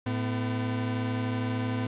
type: tone pair together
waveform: 40% pulse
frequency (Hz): 110 / 253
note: A2 / B3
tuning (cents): 0 / +42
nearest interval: octave + major second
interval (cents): 1442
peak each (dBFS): -29 / -30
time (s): 0.06-1.87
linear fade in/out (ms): 5
effects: resampled to 8000 Hz + 9-bit